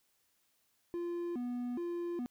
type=tone with vibrato; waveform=triangle; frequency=290.9 Hz; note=D4; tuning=16 cents flat; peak=-33 dBFS; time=0.94-2.26 s; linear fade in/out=0 ms; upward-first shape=square; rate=1.2 Hz; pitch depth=300 cents each way; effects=white hiss -75 dBFS RMS until 2.3 s